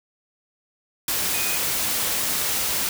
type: tone in noise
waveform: sine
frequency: 2489 Hz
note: D#7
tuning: in tune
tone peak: -30 dBFS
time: 1.34-1.57 s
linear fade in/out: 2 ms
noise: white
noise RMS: -24 dBFS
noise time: 1.08-2.89 s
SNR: -9 dB
effects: none